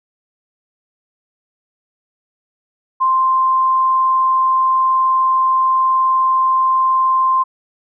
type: tone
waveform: sine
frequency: 1046.5 Hz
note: C6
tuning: in tune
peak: -11 dBFS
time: 3-7.44 s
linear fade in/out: 20 ms
effects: none